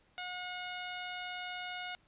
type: tone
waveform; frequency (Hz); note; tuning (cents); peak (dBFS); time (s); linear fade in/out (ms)
10% pulse; 724; F#5; -38; -30; 0.18-1.95; 0
effects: pink hiss -69 dBFS RMS until 2.07 s + resampled to 8000 Hz